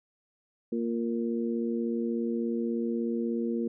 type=harmonic tone; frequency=116.54 Hz; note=A#2; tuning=in tune; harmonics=2 / 3 / 4; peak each=-29 / -33 / -35 dBFS; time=0.72-3.68 s; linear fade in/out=5 ms; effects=none